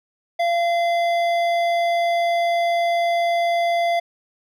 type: tone with hard clipping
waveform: sine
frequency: 686 Hz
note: F5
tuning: 31 cents flat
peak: -19 dBFS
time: 0.39-4 s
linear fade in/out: 10 ms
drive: 11 dB
effects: none